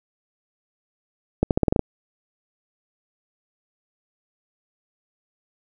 accelerating click train, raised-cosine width 2 ms, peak -4 dBFS, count 8, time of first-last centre 1.43-1.793 s, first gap 78 ms, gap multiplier 0.86, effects none

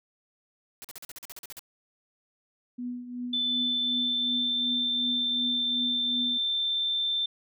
white noise bursts, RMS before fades -42 dBFS, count 12, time 0.82-1.593 s, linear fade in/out 0 ms, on 25 ms, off 43 ms
sine tone with tremolo, 245.6 Hz, B3, 9 cents flat, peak -30 dBFS, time 2.78-6.38 s, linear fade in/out 10 ms, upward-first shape triangle, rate 2.7 Hz, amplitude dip 70%
sine tone with pitch glide, 3520 to 3561 Hz, A7 to A7, 0 to +20 cents, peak -25 dBFS, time 3.33-7.26 s, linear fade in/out 5 ms, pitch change +20 cents, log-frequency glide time 3.55-4.72 s
effects none

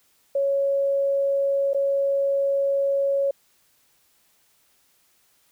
sine tone with dropouts, 554.4 Hz, C#5, in tune, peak -19 dBFS, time 0.35-3.31 s, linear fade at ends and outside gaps 5 ms, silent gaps 1.734-1.745 s, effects white hiss -63 dBFS RMS until 5.51 s

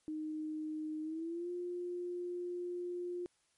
sine tone with pitch glide, 309.7 to 353.7 Hz, D#4 to F4, -8 to +22 cents, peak -37 dBFS, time 0.08-3.26 s, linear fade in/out 0 ms, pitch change +230 cents, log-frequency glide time 1.02-1.5 s, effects white hiss -75 dBFS RMS until 3.57 s + MP3 48 kbps

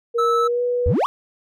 sine tone with pitch glide, 470 to 489.1 Hz, A#4 to B4, +14 to -17 cents, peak -18 dBFS, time 0.14-0.94 s, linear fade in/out 20 ms, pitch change +69 cents, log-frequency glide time 0.4-0.62 s
triangle tone, 1308 Hz, E6, 14 cents flat, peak -16 dBFS, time 0.18-0.48 s, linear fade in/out 10 ms
triangle exponential sweep, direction up, 60 to 1228 Hz, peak -14 dBFS, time 0.86-1.06 s, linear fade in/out 0 ms
effects none

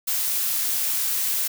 blue noise, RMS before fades -24 dBFS, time 0.07-1.48 s, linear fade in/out 10 ms, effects none

